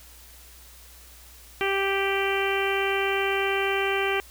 harmonic tone with a mistuned harmonic, 392 Hz, G4, in tune, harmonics 1 / 2 / 3 / 4 / 5 / 6 / 7 / 8, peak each -26 / -31 / -33 / -32 / -33 / -30 / -34 / -35 dBFS, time 1.61-4.2 s, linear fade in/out 0 ms, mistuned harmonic 8, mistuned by -25 cents, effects added 60 Hz sine -50 dBFS peak until 4.3 s + white hiss -50 dBFS RMS until 4.3 s

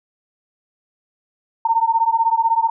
sine beating tone pair, 903 / 919 Hz, A5 / A#5, +45 / -25 cents, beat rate 16 Hz, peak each -17 / -17 dBFS, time 1.65-2.7 s, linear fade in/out 5 ms, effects none

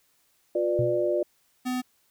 sine chord, B diminished, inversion second, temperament just, 355.6 / 493.9 / 592.7 Hz, F4 / B4 / D5, +31 / 0 / +16 cents, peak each -26 / -31 / -25 dBFS, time 0.55-1.23 s, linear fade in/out 5 ms
sine tone with exponential decay, 123.47 Hz, B2, in tune, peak -22 dBFS, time 0.79-1.13 s, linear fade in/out 0 ms, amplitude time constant 73 ms
square tone, 252.1 Hz, B3, 36 cents sharp, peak -27 dBFS, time 1.65-1.82 s, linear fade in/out 20 ms
effects white hiss -67 dBFS RMS until 2.1 s

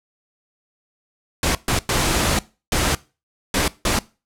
pink noise bursts at uneven times, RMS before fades -19 dBFS, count 6, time 1.43-1.55 / 1.68-1.79 / 1.89-2.39 / 2.72-2.95 / 3.54-3.68 / 3.85-3.99 s, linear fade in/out 2 ms, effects noise-tail reverb RT60 0.3 s tail -20 dB re dry + low-pass 11000 Hz 12 dB/octave

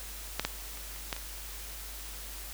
clicks, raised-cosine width 0.2 ms, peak -11 / -11 / -27 / -29 / -14 / -24 dBFS, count 6, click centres 0.396 / 0.45 / 0.773 / 0.962 / 1.128 / 1.165 s, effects added 50 Hz sine -44 dBFS peak until 2.53 s + white hiss -44 dBFS RMS until 2.53 s

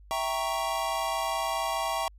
square chord, E diminished seventh, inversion none, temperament equal, 659.3 / 784 / 932.3 / 1108.7 Hz, E5 / G5 / Bb5 / Db6, 0 / 0 / 0 / 0 cents, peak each -34 dBFS, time 0.11-2.08 s, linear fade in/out 0 ms, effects added 50 Hz sine -49 dBFS peak until 2.18 s + resampled to 32000 Hz

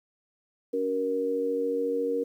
harmonic tone, 94 Hz, F#2, 28 cents sharp, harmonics 3 / 4 / 5, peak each -32 / -37 / -26 dBFS, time 0.73-2.24 s, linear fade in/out 10 ms, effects 10-bit

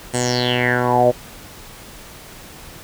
10% pulse tone with low-pass filter sweep, 123.47 Hz, B2, in tune, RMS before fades -17 dBFS, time 0.13-1.12 s, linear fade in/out 20 ms, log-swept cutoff 9000 to 540 Hz, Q 7, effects pink hiss -39 dBFS RMS until 2.83 s

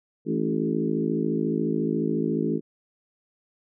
harmonic tone with a mistuned harmonic, 54.2 Hz, A1, 25 cents flat, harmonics 3 / 4 / 5 / 6 / 7 / 8, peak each -30 / -28 / -29 / -30 / -30 / -32 dBFS, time 0.25-2.61 s, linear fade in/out 50 ms, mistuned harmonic 5, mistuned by +38 cents, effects none

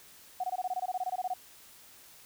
sine tone bursts, 737 Hz, F#5, 7 cents flat, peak -29 dBFS, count 16, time 0.4-1.338 s, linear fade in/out 5 ms, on 38 ms, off 22 ms, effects white hiss -55 dBFS RMS until 2.25 s

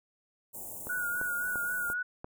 white band-stop noise, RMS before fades -42 dBFS, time 0.53-1.94 s, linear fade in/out 20 ms, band 910 to 7300 Hz, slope 48 dB/octave
click train, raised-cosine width 1 ms, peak -26 dBFS, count 5, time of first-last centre 0.87-2.245 s, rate 2.91 Hz
sine tone with vibrato, 1449 Hz, F#6, 37 cents flat, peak -30 dBFS, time 0.89-2.03 s, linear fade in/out 10 ms, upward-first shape triangle, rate 3.8 Hz, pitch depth 46 cents each way
effects none

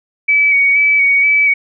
sine tone with vibrato, 2270 Hz, C#7, 41 cents sharp, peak -8 dBFS, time 0.28-1.54 s, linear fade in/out 10 ms, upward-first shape square, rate 2.1 Hz, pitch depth 21 cents each way, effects none

